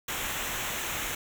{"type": "noise with comb filter", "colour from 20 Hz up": "pink", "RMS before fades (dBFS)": -33, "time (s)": [0.08, 1.15], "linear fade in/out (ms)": 5, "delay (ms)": 0.21, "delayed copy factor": -0.65, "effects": []}